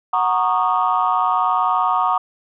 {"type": "chord", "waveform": "sine", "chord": "D# minor seventh", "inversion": "first", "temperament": "equal with one note detuned", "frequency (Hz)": [740, 932.3, 1108.7, 1229.5], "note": ["F#5", "A#5", "C#6", "D#6"], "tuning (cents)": [0, 0, 0, -21], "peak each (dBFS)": -20, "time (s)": [0.13, 2.18], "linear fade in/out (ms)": 5, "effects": ["tanh soft clip ceiling -7 dBFS"]}